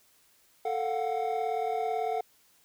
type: tone cluster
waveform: triangle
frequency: 443.8 / 709 / 747 Hz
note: A4 / F5 / F#5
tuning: +15 / +26 / +16 cents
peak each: -30 dBFS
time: 0.65-2.21 s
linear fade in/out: 5 ms
effects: tanh soft clip ceiling -17 dBFS + white hiss -64 dBFS RMS until 2.64 s